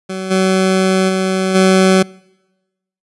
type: tone with level steps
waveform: 20% pulse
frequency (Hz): 188.7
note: F#3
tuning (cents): +34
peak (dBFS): -16 / -6 / -9 / -3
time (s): 0.09-2.03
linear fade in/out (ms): 10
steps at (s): 0.3 / 1.08 / 1.54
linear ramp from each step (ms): 20
effects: noise-tail reverb RT60 1.0 s tail -26 dB re dry + resampled to 24000 Hz